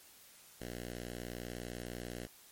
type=tone with notch filter; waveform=5% pulse; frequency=60 Hz; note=B1; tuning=49 cents flat; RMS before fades=-44 dBFS; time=0.6-2.27 s; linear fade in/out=10 ms; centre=920 Hz; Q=1.5; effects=white hiss -59 dBFS RMS until 2.51 s + MP3 64 kbps